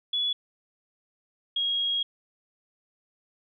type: tone pair in turn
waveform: sine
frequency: 3405 / 3284 Hz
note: G#7 / G#7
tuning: +42 / -20 cents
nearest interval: minor second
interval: 62 cents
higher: first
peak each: -24 dBFS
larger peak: neither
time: 0.13-0.33 / 1.56-2.03 s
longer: second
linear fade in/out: 5 ms
effects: none